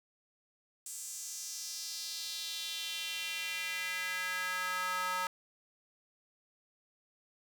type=tone with high-pass filter sweep; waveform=square; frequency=183.2 Hz; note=F#3; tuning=17 cents flat; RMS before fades=-38 dBFS; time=0.86-5.27 s; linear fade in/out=2 ms; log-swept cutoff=7900 to 1100 Hz; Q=2.7; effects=none